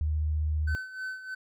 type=tone with vibrato; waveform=sine; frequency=76.7 Hz; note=D#2; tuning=24 cents flat; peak=-25 dBFS; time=0.01-0.75 s; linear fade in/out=0 ms; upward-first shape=triangle; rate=15 Hz; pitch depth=14 cents each way
type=tone with tremolo; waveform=triangle; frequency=1521 Hz; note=F#6; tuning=47 cents sharp; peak=-30 dBFS; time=0.67-1.35 s; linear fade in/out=10 ms; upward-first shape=sine; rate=3.2 Hz; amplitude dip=70%
effects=none